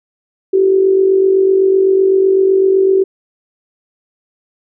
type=tone with amplitude modulation; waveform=sine; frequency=383.4 Hz; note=G4; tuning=38 cents flat; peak=-5 dBFS; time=0.53-3.04 s; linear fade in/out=10 ms; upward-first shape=sine; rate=47.9 Hz; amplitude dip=55%; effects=none